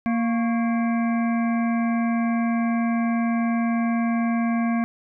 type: harmonic tone with a mistuned harmonic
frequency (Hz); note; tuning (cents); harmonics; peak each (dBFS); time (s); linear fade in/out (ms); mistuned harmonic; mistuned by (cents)
232.2; A#3; -7; 1 / 3 / 5 / 7 / 9 / 10; -20 / -30 / -34 / -37 / -39 / -40; 0.06-4.84; 0; 5; -84
effects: none